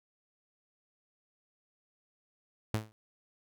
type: tone with exponential decay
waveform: sawtooth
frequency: 108.6 Hz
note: A2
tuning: 22 cents flat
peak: -22 dBFS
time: 2.74-2.92 s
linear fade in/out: 0 ms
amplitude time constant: 39 ms
effects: none